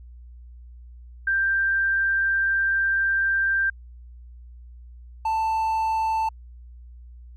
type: tone pair in turn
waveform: sine / triangle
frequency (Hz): 1578 / 885.6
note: G6 / A5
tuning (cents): +11 / +11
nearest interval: minor seventh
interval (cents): 1000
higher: first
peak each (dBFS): -19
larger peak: neither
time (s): 1.27-3.7 / 5.25-6.29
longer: first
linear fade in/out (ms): 5
effects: added 60 Hz sine -41 dBFS peak until 7.36 s